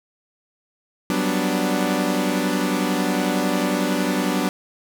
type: chord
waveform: sawtooth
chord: G major seventh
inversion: third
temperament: equal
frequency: 185 / 196 / 246.9 / 293.7 Hz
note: F#3 / G3 / B3 / D4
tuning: 0 / 0 / 0 / 0 cents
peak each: -21 / -23 / -21 / -20 dBFS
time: 1.1-4.49 s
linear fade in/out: 0 ms
effects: none

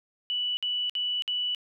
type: tone bursts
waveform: sine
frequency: 2960 Hz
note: F#7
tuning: in tune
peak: -26 dBFS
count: 4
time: 0.3-1.548 s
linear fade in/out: 0 ms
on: 270 ms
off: 56 ms
effects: none

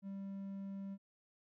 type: tone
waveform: triangle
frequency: 196 Hz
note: G3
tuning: in tune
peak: -40 dBFS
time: 0.02-0.98 s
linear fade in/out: 50 ms
effects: none

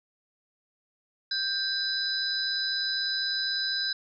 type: tone cluster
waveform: sine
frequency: 1574 / 3982 / 4994 Hz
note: G6 / B7 / D#8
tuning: +7 / +14 / +6 cents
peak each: -32 / -30 / -31 dBFS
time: 1.31-3.93 s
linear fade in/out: 5 ms
effects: none

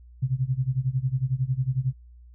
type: tone with tremolo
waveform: sine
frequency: 130 Hz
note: C3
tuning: 11 cents flat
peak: -19 dBFS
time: 0.22-1.93 s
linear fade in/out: 10 ms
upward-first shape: sine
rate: 11 Hz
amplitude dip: 90%
effects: added 60 Hz sine -46 dBFS peak until 2.34 s

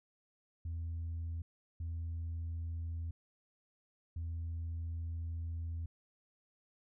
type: tone bursts at uneven times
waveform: sine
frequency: 83 Hz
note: E2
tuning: 12 cents sharp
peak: -35 dBFS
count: 3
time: 0.65-1.42 / 1.8-3.11 / 4.16-5.86 s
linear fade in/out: 5 ms
effects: tanh soft clip ceiling -35 dBFS

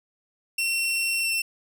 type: tone with pitch glide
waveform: sawtooth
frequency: 2717 to 2697 Hz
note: F7 to E7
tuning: -48 to +39 cents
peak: -20 dBFS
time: 0.58-1.42 s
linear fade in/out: 5 ms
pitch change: -13 cents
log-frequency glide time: 1.2-1.28 s
effects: none

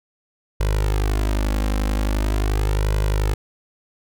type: tone with flanger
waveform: sawtooth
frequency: 51.4 Hz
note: G#1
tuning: 17 cents flat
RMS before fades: -20 dBFS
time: 0.6-3.34 s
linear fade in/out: 5 ms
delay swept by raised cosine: 2 to 3.8 ms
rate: 0.42 Hz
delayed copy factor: +0.95
effects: none

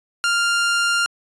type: tone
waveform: sawtooth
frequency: 1396.9 Hz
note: F6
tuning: in tune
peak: -13 dBFS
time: 0.24-1.06 s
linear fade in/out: 0 ms
effects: resampled to 22050 Hz

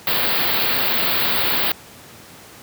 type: band-stop noise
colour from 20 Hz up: white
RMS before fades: -19 dBFS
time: 0.07-1.72 s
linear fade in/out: 2 ms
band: 4700 to 14000 Hz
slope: 96 dB/octave
effects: pink hiss -42 dBFS RMS until 2.62 s + high-pass 100 Hz 12 dB/octave

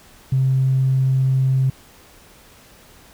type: tone with tanh clipping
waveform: triangle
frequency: 132.1 Hz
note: C3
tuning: 17 cents sharp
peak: -14 dBFS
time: 0.32-1.7 s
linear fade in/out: 5 ms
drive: 4 dB
effects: pink hiss -48 dBFS RMS until 3.13 s

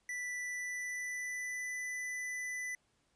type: tone with pitch glide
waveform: square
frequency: 1975.5 to 1995 Hz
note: B6 to B6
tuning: 0 to +17 cents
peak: -38 dBFS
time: 0.09-2.75 s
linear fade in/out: 2 ms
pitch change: +17 cents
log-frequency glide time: 0.36-1.74 s
effects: pink hiss -75 dBFS RMS until 3.15 s + resampled to 22050 Hz

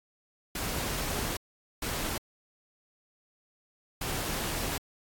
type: noise bursts at uneven times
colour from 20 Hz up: pink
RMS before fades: -33 dBFS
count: 3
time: 0.55-1.37 / 1.82-2.18 / 4.01-4.78 s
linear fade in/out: 5 ms
effects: AAC 64 kbps

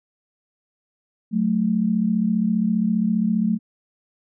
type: tone pair together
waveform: sine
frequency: 185 / 220 Hz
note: F#3 / A3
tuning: 0 / 0 cents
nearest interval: minor third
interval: 300 cents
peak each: -22 / -19 dBFS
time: 1.31-3.59 s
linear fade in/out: 50 ms
effects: none

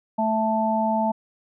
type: harmonic tone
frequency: 220 Hz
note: A3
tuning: in tune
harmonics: 1 / 3 / 4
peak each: -24 / -25 / -23 dBFS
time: 0.18-1.12 s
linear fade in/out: 10 ms
effects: none

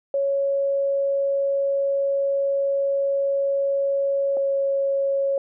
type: tone pair in turn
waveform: sine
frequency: 554.4 / 550.9 Hz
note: C#5 / C#5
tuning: 0 / -11 cents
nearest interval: unison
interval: 11 cents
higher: first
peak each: -19 dBFS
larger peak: neither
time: 0.14-4.37 / 4.37-5.38 s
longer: first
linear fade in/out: 2 ms
effects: none

